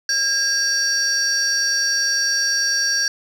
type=tone cluster; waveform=sine; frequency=1620 / 4569 / 5650 Hz; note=G#6 / D8 / F8; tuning=-43 / -48 / +19 cents; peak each=-20 dBFS; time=0.09-3.08 s; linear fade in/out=2 ms; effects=tanh soft clip ceiling -11 dBFS